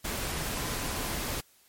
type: tone in noise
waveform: sine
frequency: 1019 Hz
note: C6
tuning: 46 cents flat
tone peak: -44 dBFS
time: 0.54-1.12 s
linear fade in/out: 10 ms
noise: pink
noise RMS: -33 dBFS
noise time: 0.04-1.41 s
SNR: -14 dB
effects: white hiss -62 dBFS RMS until 1.68 s + MP3 64 kbps